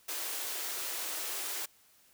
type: high-pass noise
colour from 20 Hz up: white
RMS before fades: -37 dBFS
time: 0.08-1.66 s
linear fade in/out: 10 ms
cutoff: 300 Hz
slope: 48 dB/octave
effects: white hiss -64 dBFS RMS until 2.13 s